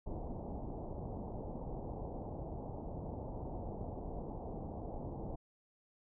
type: low-pass noise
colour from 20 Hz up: pink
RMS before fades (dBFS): -43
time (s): 0.06-5.36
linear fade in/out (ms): 10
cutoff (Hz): 870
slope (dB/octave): 48
effects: none